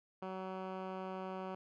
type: tone with low-pass filter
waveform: 10% pulse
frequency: 188 Hz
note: F#3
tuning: 28 cents sharp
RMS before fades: -43 dBFS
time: 0.22-1.55 s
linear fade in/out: 5 ms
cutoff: 1800 Hz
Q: 0.71
effects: none